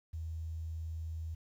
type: tone with quantisation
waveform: sine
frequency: 80.9 Hz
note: E2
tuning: 32 cents flat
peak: -37 dBFS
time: 0.13-1.35 s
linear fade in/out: 10 ms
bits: 11
effects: none